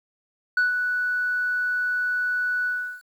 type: tone with ADSR envelope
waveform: sine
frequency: 1480 Hz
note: F#6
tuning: in tune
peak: -14 dBFS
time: 0.57-3.02 s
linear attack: 4 ms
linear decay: 140 ms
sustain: -7 dB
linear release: 360 ms
effects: tanh soft clip ceiling -16 dBFS + 9-bit